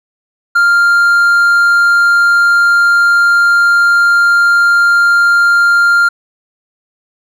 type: tone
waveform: triangle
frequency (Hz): 1396.9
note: F6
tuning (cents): 0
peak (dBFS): -4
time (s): 0.55-6.09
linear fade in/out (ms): 10
effects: none